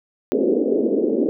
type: band-pass noise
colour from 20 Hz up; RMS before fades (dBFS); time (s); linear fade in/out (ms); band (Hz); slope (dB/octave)
white; -19; 0.32-1.29; 0; 230 to 490; 48
effects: none